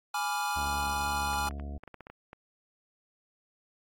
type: chord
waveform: square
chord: G# diminished seventh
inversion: none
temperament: equal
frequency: 830.6 / 987.8 / 1174.7 / 1396.9 Hz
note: G#5 / B5 / D6 / F6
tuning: 0 / 0 / 0 / 0 cents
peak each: -33 / -38 / -38 / -36 dBFS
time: 0.14-1.49 s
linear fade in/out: 5 ms
type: harmonic tone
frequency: 71.4 Hz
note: D2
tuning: 48 cents flat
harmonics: 1 / 2 / 3 / 4 / 5 / 6 / 7 / 8 / 9 / 10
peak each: -36 / -50 / -46 / -49 / -57 / -57 / -59 / -63 / -53 / -54 dBFS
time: 0.56-1.78 s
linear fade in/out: 5 ms
type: clicks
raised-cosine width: 0.5 ms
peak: -30 dBFS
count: 11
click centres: 1.333 / 1.474 / 1.51 / 1.598 / 1.836 / 1.877 / 1.943 / 2.007 / 2.069 / 2.1 / 2.331 s
effects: AAC 48 kbps